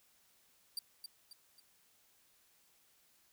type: tone with echo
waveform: sawtooth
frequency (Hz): 4698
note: D8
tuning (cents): 0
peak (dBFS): -34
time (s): 0.77-0.79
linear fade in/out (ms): 2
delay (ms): 270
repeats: 3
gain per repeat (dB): -7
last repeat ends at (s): 1.6
effects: white hiss -70 dBFS RMS until 3.32 s